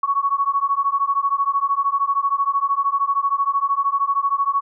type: beating tone pair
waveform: sine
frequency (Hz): 1108.7 / 1121.7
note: C#6 / C#6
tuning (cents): 0 / +20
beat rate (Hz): 13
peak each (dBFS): -20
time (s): 0.03-4.61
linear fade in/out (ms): 5
effects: none